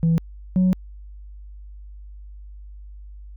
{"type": "tone pair in turn", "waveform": "sine", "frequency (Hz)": [164.81, 184.47], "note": ["E3", "F#3"], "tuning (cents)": [0, -5], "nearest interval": "major second", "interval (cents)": 195, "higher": "second", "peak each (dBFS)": [-13, -12], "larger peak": "second", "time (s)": [[0.03, 0.18], [0.56, 0.73]], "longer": "second", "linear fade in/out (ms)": 0, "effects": ["tanh soft clip ceiling -13 dBFS", "added 50 Hz sine -37 dBFS peak until 3.36 s"]}